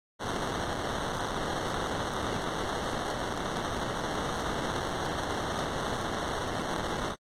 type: noise with sample-and-hold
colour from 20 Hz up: blue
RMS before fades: -33 dBFS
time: 0.19-7.16 s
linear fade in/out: 50 ms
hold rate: 2450 Hz
effects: low-pass 8000 Hz 12 dB/octave + AAC 48 kbps